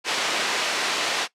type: band-pass noise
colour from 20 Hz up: white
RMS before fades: -25 dBFS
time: 0.04-1.28 s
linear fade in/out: 50 ms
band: 330 to 4000 Hz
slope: 12 dB/octave
effects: noise-tail reverb RT60 0.1 s tail -18 dB re dry + low-pass 10000 Hz 12 dB/octave